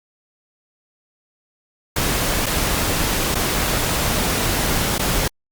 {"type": "noise with dropouts", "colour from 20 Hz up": "pink", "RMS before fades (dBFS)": -20, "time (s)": [1.96, 5.28], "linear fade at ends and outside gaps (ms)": 5, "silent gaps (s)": [[2.46, 2.464], [3.346, 3.353], [4.982, 4.993]], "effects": ["Opus 48 kbps"]}